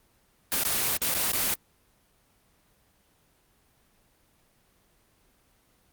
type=noise with dropouts; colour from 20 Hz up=white; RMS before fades=-26 dBFS; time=0.52-1.54 s; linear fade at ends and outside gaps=0 ms; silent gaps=0.635-0.651 / 0.969-1.017 / 1.14-1.147 / 1.319-1.333 s; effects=pink hiss -65 dBFS RMS until 5.92 s + Opus 24 kbps